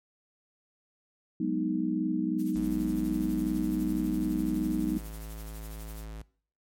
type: chord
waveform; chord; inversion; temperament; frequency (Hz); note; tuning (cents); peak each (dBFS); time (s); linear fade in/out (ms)
sine; G# minor seventh; third; equal; 185 / 207.7 / 246.9 / 311.1; F#3 / G#3 / B3 / D#4; 0 / 0 / 0 / 0; -32 / -34 / -32 / -30; 1.4-4.98; 5
type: noise with tremolo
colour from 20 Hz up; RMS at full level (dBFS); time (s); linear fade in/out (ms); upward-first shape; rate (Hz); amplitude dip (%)
blue; -48; 2.38-6.05; 20; sine; 12; 65
type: tone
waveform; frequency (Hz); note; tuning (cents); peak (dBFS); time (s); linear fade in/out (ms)
square; 53.9; A1; -35; -39; 2.55-6.22; 5
effects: noise-tail reverb RT60 0.5 s tail -21 dB re dry + MP3 64 kbps